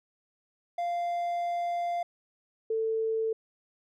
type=tone pair in turn; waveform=triangle / sine; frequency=695 / 445 Hz; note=F5 / A4; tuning=-9 / +20 cents; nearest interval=minor sixth; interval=771 cents; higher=first; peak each=-26 / -26 dBFS; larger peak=neither; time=0.78-2.03 / 2.7-3.33 s; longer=first; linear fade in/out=5 ms; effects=none